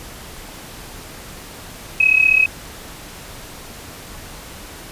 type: tone with amplitude modulation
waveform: sine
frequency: 2551 Hz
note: D#7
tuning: 43 cents sharp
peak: -7 dBFS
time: 2-2.46 s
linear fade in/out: 5 ms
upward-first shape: sine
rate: 35.3 Hz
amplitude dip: 80%
effects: pink hiss -36 dBFS RMS until 4.91 s + resampled to 32000 Hz